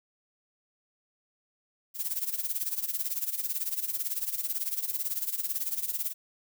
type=noise with tremolo; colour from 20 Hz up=violet; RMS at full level=-29 dBFS; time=1.94-6.14 s; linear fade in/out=50 ms; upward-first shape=sine; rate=18 Hz; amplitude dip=80%; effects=none